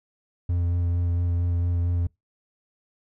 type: tone with vibrato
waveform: triangle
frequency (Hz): 86.9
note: F2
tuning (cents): -8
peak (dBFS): -19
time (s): 0.49-2.07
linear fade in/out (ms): 5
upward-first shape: sine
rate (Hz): 4.4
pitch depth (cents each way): 16
effects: noise-tail reverb RT60 0.2 s tail -26 dB re dry